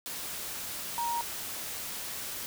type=tone in noise; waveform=sine; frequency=941 Hz; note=A#5; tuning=16 cents sharp; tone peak=-29 dBFS; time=0.98-1.21 s; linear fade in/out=0 ms; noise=white; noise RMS=-38 dBFS; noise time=0.06-2.46 s; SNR=+6 dB; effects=none